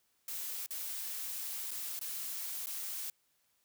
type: noise with dropouts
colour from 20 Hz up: blue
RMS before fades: -40 dBFS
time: 0.28-3.1 s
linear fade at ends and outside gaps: 2 ms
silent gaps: 0.662-0.707 / 1.708-1.713 / 1.992-2.012 / 2.66-2.669 s
effects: white hiss -75 dBFS RMS until 3.64 s